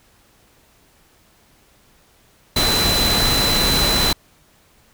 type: tone in noise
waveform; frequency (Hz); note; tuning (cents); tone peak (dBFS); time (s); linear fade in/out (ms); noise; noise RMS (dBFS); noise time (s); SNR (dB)
sine; 4021; B7; +30; -18; 2.56-4.13; 5; pink; -19; 2.56-4.13; -2
effects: pink hiss -55 dBFS RMS until 4.93 s